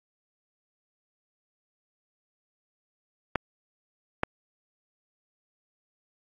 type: clicks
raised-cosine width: 0.5 ms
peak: -9 dBFS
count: 2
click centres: 3.357 / 4.234 s
effects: AAC 32 kbps